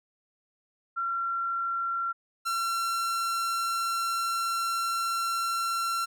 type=tone pair in turn; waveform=sine / 45% pulse; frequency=1367 / 1359.2 Hz; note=F6 / F6; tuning=-37 / -47 cents; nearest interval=unison; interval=10 cents; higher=first; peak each=-27 dBFS; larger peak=neither; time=0.96-2.13 / 2.45-6.06 s; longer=second; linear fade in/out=20 ms; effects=none